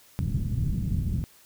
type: low-pass noise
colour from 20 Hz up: white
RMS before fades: -27 dBFS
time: 0.19-1.24 s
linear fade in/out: 0 ms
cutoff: 170 Hz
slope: 24 dB/octave
effects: white hiss -56 dBFS RMS until 1.45 s